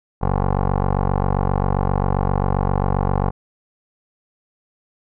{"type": "tone with low-pass filter", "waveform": "15% pulse", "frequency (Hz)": 47.53, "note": "F#1", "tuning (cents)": 47, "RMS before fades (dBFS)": -19, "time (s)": [0.21, 3.31], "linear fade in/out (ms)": 20, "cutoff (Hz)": 940, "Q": 3.1, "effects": []}